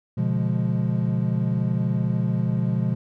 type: chord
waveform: triangle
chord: B diminished seventh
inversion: none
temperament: equal with one note detuned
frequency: 123.47 / 144.14 / 174.61 / 207.7 Hz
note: B2 / D3 / F3 / Ab3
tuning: 0 / -32 / 0 / 0 cents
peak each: -22 / -27 / -23 / -26 dBFS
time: 0.17-2.95 s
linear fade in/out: 10 ms
effects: none